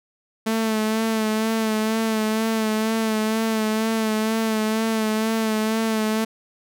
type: tone with vibrato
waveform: sawtooth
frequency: 220 Hz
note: A3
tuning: in tune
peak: -16 dBFS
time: 0.46-6.25 s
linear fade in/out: 10 ms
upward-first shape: sine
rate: 2.1 Hz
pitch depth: 33 cents each way
effects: none